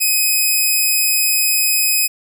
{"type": "tone", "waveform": "5% pulse", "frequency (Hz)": 2524, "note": "D#7", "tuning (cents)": 24, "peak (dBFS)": -4, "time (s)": [0, 2.08], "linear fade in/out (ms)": 20, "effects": []}